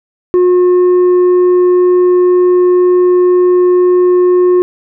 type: tone with tanh clipping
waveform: sine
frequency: 360.2 Hz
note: F#4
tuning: 46 cents flat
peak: -6 dBFS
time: 0.34-4.62 s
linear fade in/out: 0 ms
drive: 4 dB
effects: none